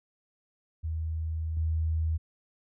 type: tone with level steps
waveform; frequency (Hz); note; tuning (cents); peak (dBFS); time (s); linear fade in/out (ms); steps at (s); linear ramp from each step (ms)
sine; 80; D#2; +49; -29 / -25; 0.83-2.18; 20; 1.57; 2
effects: none